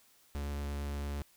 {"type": "tone with vibrato", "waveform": "45% pulse", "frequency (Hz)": 71.6, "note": "D2", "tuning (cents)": -43, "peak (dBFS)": -35, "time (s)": [0.35, 1.22], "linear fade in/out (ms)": 0, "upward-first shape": "sine", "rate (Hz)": 8.9, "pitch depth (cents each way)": 9, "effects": ["white hiss -65 dBFS RMS until 1.36 s"]}